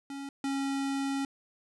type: tone pair in turn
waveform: square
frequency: 277.2 / 274.5 Hz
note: C#4 / C#4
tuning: 0 / -17 cents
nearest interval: unison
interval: 17 cents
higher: first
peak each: -38 / -30 dBFS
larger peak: second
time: 0.1-0.29 / 0.44-1.25 s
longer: second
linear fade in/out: 2 ms
effects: resampled to 24000 Hz